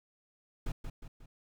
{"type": "noise with echo", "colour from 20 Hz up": "brown", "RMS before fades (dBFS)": -34, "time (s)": [0.66, 0.72], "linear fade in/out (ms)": 5, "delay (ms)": 180, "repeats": 3, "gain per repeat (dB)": -6, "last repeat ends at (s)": 1.26, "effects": []}